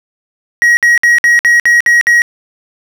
triangle tone bursts, 1899 Hz, A#6, 32 cents sharp, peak -3 dBFS, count 8, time 0.62-2.219 s, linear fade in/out 0 ms, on 150 ms, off 57 ms, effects none

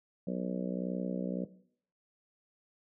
harmonic tone, 61.74 Hz, B1, in tune, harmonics 3 / 4 / 5 / 6 / 7 / 8 / 9 / 10, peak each -34 / -39 / -44 / -47 / -47 / -42 / -42 / -49 dBFS, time 0.27-1.45 s, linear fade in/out 5 ms, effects noise-tail reverb RT60 0.6 s tail -17 dB re dry

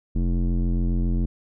square tone with low-pass filter, 43.65 Hz, F1, in tune, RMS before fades -22 dBFS, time 0.15-1.26 s, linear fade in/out 10 ms, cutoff 260 Hz, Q 2.2, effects none

